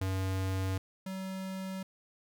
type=tone pair in turn; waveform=square; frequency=94.9 / 189.8 Hz; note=F#2 / F#3; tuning=+44 / +44 cents; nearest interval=octave; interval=1200 cents; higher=second; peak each=-31 / -37 dBFS; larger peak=first; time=0.01-0.78 / 1.06-1.83 s; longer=neither; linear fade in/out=5 ms; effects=none